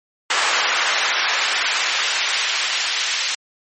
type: noise with high-pass filter sweep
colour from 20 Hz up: brown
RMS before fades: -20 dBFS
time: 0.3-3.35 s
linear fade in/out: 5 ms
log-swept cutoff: 1300 to 2800 Hz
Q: 0.83
effects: high-pass 400 Hz 12 dB/octave + MP3 32 kbps